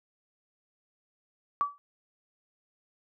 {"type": "tone with exponential decay", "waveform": "sine", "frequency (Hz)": 1149, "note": "D6", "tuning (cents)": -38, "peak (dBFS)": -20, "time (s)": [1.61, 1.78], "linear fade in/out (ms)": 0, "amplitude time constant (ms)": 36, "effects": []}